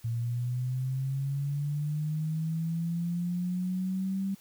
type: linear sweep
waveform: sine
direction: up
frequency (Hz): 114.9 to 195.8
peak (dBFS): -28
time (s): 0.04-4.35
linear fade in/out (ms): 10
effects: white hiss -58 dBFS RMS until 4.4 s